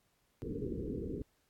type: low-pass noise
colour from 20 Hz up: white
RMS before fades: -39 dBFS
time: 0.42-1.22 s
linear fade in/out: 0 ms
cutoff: 470 Hz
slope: 96 dB/octave
effects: pink hiss -75 dBFS RMS until 1.49 s + AAC 64 kbps